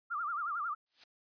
sine tone with vibrato, 1279 Hz, D#6, 47 cents sharp, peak -33 dBFS, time 0.1-0.75 s, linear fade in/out 20 ms, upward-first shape sine, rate 11 Hz, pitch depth 170 cents each way
blue noise with exponential growth, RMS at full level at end -43 dBFS, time 0.86-1.04 s, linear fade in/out 5 ms, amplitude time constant 37 ms
effects resampled to 11025 Hz

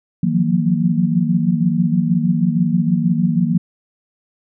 sine tone cluster, 160.5 / 176.4 / 182.7 / 233.6 Hz, E3 / F3 / F#3 / A#3, -46 / +18 / -22 / +4 cents, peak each -19 dBFS, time 0.23-3.58 s, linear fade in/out 5 ms, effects none

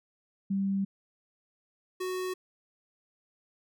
sine / square tone pair in turn, 195.7 / 369.4 Hz, G3 / F#4, -3 / -3 cents, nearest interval major seventh, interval 1100 cents, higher second, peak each -26 / -32 dBFS, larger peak first, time 0.5-0.85 / 2-2.34 s, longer first, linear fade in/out 10 ms, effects none

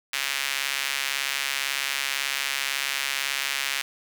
sawtooth tone with high-pass filter, 138.1 Hz, C#3, 6 cents flat, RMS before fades -28 dBFS, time 0.13-3.82 s, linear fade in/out 5 ms, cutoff 2200 Hz, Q 1.4, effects none

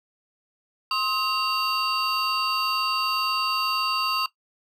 triangle tone cluster, 1058 / 1266 / 2771 / 4619 Hz, C6 / D#6 / F7 / D8, +19 / +30 / -14 / -30 cents, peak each -26 dBFS, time 0.91-4.26 s, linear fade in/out 2 ms, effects noise-tail reverb RT60 0.1 s tail -17 dB re dry + tanh soft clip ceiling -11 dBFS

